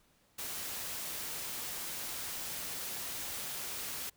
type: noise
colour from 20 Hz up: white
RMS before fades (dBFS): -40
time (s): 0.38-4.1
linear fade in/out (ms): 10
effects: pink hiss -69 dBFS RMS until 4.16 s